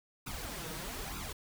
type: noise with flanger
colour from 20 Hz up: pink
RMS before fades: -41 dBFS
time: 0.26-1.33 s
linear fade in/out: 10 ms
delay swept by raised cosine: 0.8 to 6.4 ms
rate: 1.1 Hz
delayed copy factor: +0.85
effects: none